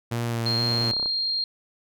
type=tone with vibrato; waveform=sawtooth; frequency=116.54 Hz; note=A#2; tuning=in tune; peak=-21 dBFS; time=0.11-0.92 s; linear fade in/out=10 ms; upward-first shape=sine; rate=2.1 Hz; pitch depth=25 cents each way
type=tone; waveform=sine; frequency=4215 Hz; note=C8; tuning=12 cents sharp; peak=-23 dBFS; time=0.46-1.44 s; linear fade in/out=2 ms
type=clicks; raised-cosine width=1 ms; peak=-23 dBFS; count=12; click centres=0.72 / 0.751 / 0.783 / 0.813 / 0.844 / 0.875 / 0.905 / 0.935 / 0.966 / 0.998 / 1.028 / 1.059 s
effects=none